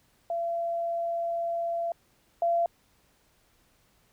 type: tone pair in turn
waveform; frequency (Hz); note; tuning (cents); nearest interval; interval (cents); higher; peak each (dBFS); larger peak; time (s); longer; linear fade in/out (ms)
sine; 679 / 682.4; F5 / F5; -49 / -40; unison; 9; second; -27 / -22; second; 0.3-1.92 / 2.42-2.66; first; 2
effects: pink hiss -66 dBFS RMS until 4.12 s